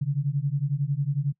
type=beating tone pair; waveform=sine; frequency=136.3 / 147.3 Hz; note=C#3 / D3; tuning=-29 / +6 cents; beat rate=11 Hz; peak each=-26 dBFS; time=0.01-1.33 s; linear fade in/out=10 ms; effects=noise-tail reverb RT60 0.1 s tail -25 dB re dry